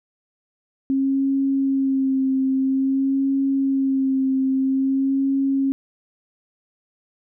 sine tone with vibrato, 268.7 Hz, C4, 46 cents sharp, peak -17 dBFS, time 0.9-5.72 s, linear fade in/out 0 ms, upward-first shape sine, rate 0.5 Hz, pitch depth 24 cents each way, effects none

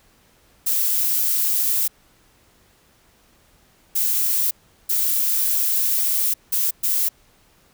violet noise bursts at uneven times, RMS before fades -20 dBFS, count 5, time 0.66-1.88 / 3.95-4.51 / 4.89-6.34 / 6.52-6.71 / 6.83-7.09 s, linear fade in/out 10 ms, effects pink hiss -57 dBFS RMS until 7.73 s

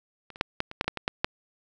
clicks, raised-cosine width 0.3 ms, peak -28 / -26 / -7 / -10 / -23 / -6 / -29 / -9 / -16 / -9 / -6 dBFS, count 11, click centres 0.303 / 0.359 / 0.411 / 0.604 / 0.714 / 0.811 / 0.844 / 0.88 / 0.973 / 1.079 / 1.245 s, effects none

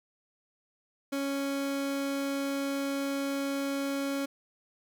30% pulse tone, 277.2 Hz, C#4, in tune, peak -27 dBFS, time 1.12-4.26 s, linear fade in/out 10 ms, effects none

